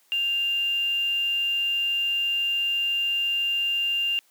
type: tone with quantisation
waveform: sine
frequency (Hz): 2794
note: F7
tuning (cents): 0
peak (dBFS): -22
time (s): 0.12-4.19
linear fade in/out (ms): 0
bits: 7
effects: white hiss -62 dBFS RMS until 4.3 s + high-pass 300 Hz 12 dB/octave